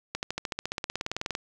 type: accelerating click train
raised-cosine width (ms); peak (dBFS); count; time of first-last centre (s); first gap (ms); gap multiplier
0.2; -13; 21; 0.15-1.351; 79; 0.97
effects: none